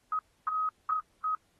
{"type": "tone bursts at uneven times", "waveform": "sine", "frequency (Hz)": 1264, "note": "D#6", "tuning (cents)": 27, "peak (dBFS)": -27, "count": 4, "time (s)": [[0.12, 0.19], [0.47, 0.69], [0.89, 1], [1.24, 1.35]], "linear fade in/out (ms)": 2, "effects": ["pink hiss -71 dBFS RMS until 1.59 s", "AAC 32 kbps"]}